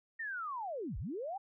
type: linear two-way sweep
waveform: sine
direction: down then up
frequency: 1865 to 36.72 to 822 Hz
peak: -37 dBFS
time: 0.19-1.38 s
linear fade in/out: 10 ms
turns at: 0.98 s
effects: none